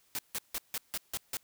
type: noise bursts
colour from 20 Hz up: white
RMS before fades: -35 dBFS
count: 7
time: 0.15-1.369 s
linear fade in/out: 0 ms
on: 37 ms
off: 160 ms
effects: white hiss -68 dBFS RMS until 1.43 s